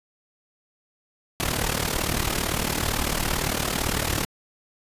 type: noise with amplitude modulation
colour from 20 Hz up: pink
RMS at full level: -22 dBFS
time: 1.4-4.25 s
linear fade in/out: 0 ms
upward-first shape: sine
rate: 37.8 Hz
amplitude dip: 75%
effects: resampled to 32000 Hz